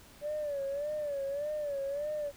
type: tone with vibrato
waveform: sine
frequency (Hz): 577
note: D5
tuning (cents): -31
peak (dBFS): -31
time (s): 0.21-2.32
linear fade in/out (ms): 50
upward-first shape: sine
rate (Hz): 1.7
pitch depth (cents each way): 92
effects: tanh soft clip ceiling -28 dBFS + pink hiss -56 dBFS RMS until 2.36 s